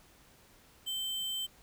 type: tone with sample-and-hold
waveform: sine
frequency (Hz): 3100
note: G7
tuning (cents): -20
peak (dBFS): -33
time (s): 0.86-1.47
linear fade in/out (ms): 20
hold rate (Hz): 11025
effects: pink hiss -61 dBFS RMS until 1.62 s